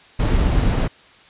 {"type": "noise", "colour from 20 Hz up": "brown", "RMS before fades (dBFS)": -17, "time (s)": [0.19, 0.88], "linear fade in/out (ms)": 10, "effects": ["white hiss -48 dBFS RMS until 1.29 s", "resampled to 8000 Hz"]}